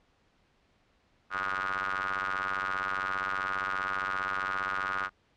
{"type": "ring-modulated tone", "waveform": "sawtooth", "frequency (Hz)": 95.1, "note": "F#2", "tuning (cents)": 48, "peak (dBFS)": -23, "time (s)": [1.3, 5.1], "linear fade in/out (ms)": 50, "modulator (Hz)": 1340, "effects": ["pink hiss -68 dBFS RMS until 5.36 s", "low-pass 4000 Hz 12 dB/octave"]}